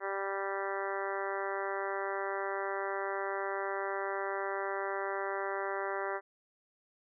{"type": "harmonic tone", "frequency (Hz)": 196, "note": "G3", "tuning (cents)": 0, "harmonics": [2, 3, 4, 5, 6, 7, 8, 9, 10], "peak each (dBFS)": [-38, -40, -41, -42, -43, -43, -44, -45, -45], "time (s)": [0, 6.21], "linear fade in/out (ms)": 50, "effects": []}